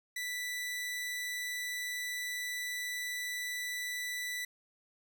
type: tone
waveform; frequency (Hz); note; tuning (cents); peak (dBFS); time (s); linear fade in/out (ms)
sawtooth; 1975.5; B6; 0; -32; 0.16-4.45; 5
effects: none